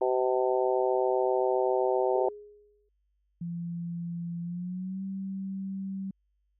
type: harmonic tone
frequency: 127.6 Hz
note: C3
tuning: 43 cents flat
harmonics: 3 / 4 / 5 / 6 / 7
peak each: -27 / -29 / -31 / -33 / -34 dBFS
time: 0.01-2.29 s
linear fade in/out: 5 ms
type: tone with exponential decay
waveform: sine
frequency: 415.3 Hz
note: G#4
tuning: in tune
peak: -31 dBFS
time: 2.15-2.89 s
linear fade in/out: 5 ms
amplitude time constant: 160 ms
type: tone with pitch glide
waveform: sine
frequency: 170.9 to 192.94 Hz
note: F3 to G3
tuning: -37 to -27 cents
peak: -32 dBFS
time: 3.41-6.11 s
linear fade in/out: 5 ms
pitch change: +210 cents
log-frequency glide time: 4.42-5.03 s
effects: added 50 Hz sine -70 dBFS peak until 6.59 s